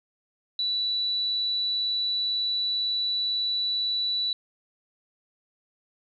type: tone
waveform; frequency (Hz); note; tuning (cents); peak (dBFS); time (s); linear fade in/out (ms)
sine; 3951; B7; 0; -24; 0.59-4.33; 2
effects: none